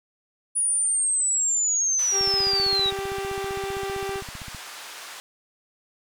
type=linear sweep; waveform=sine; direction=down; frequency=9770 to 3769 Hz; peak=-20 dBFS; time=0.55-2.91 s; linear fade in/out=20 ms
type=band-pass noise; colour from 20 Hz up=pink; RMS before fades=-40 dBFS; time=1.99-5.2 s; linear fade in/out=0 ms; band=940 to 9900 Hz; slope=12 dB/octave
type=harmonic tone; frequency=392 Hz; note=G4; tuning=in tune; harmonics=1 / 2 / 3 / 4 / 5 / 6 / 7 / 8 / 9; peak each=-29 / -34 / -39 / -42 / -44 / -46 / -45 / -51 / -48 dBFS; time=2.11-4.23 s; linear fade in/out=50 ms
type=click train; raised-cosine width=5 ms; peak=-27 dBFS; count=37; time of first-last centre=2.21-4.548 s; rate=15.4 Hz
effects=none